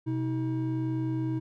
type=tone pair together; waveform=triangle; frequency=126.6 / 318.5 Hz; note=B2 / D#4; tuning=+43 / +41 cents; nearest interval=octave + major third; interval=1598 cents; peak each=-28 dBFS; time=0.06-1.4 s; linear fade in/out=20 ms; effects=none